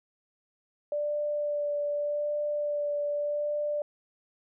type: tone with vibrato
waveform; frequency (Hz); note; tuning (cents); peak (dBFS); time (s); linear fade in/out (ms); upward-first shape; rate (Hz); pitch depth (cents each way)
sine; 587.3; D5; 0; -27; 0.92-3.82; 2; sine; 0.84; 13
effects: none